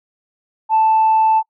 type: tone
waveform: sine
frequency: 880 Hz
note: A5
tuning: in tune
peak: -9 dBFS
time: 0.69-1.43 s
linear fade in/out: 50 ms
effects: noise-tail reverb RT60 0.1 s tail -26 dB re dry + tanh soft clip ceiling -7 dBFS